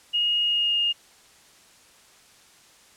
sine tone with pitch glide, 2867 to 2837 Hz, F7 to F7, +45 to +27 cents, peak -20 dBFS, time 0.13-0.93 s, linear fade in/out 20 ms, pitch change -18 cents, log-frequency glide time 0.44-0.8 s, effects white hiss -54 dBFS RMS until 2.96 s + low-pass 9000 Hz 12 dB/octave

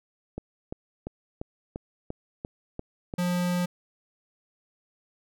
click train, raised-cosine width 2 ms, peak -20 dBFS, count 9, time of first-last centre 0.38-3.139 s, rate 2.9 Hz
square tone, 177.6 Hz, F3, 29 cents sharp, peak -25 dBFS, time 3.18-3.66 s, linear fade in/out 10 ms
effects none

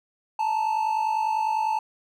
triangle tone pair together, 871 / 921 Hz, A5 / A#5, -18 / -21 cents, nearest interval minor second, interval 97 cents, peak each -21 / -27 dBFS, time 0.39-1.79 s, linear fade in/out 5 ms, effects none

